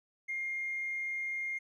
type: tone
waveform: triangle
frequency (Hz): 2122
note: C7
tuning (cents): +24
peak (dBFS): -30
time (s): 0.28-1.59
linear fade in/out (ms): 20
effects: tanh soft clip ceiling -31 dBFS + resampled to 24000 Hz